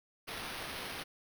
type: noise with sample-and-hold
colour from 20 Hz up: violet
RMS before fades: -42 dBFS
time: 0.27-1.04 s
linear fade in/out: 20 ms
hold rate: 7350 Hz
effects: none